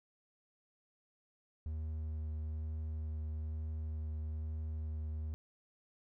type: tone with vibrato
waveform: triangle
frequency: 77.78 Hz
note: D#2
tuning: in tune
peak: -35 dBFS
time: 1.66-5.34 s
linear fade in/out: 0 ms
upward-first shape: triangle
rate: 1.1 Hz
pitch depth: 13 cents each way
effects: none